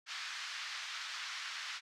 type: band-pass noise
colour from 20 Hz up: pink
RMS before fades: -43 dBFS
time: 0.06-1.81 s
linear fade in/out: 50 ms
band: 1300 to 5600 Hz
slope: 24 dB/octave
effects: none